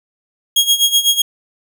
sawtooth tone with tremolo, 3280 Hz, G#7, 22 cents flat, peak -5 dBFS, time 0.56-1.22 s, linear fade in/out 5 ms, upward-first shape sine, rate 8 Hz, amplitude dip 80%, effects none

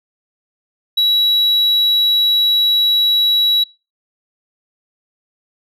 sine tone, 3900 Hz, B7, 23 cents flat, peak -8 dBFS, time 0.97-3.64 s, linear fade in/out 10 ms, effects noise-tail reverb RT60 0.3 s tail -25 dB re dry + tanh soft clip ceiling -10 dBFS

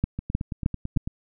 two click trains, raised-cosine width 5 ms, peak -9 / -17 dBFS, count 4 / 9, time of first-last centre 0.04-0.972 / 0.19-1.075 s, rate 3.22 / 9.04 Hz, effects none

